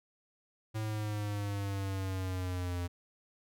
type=exponential sweep; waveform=square; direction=down; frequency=109.7 to 87.31 Hz; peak=-34 dBFS; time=0.74-2.88 s; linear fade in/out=20 ms; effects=none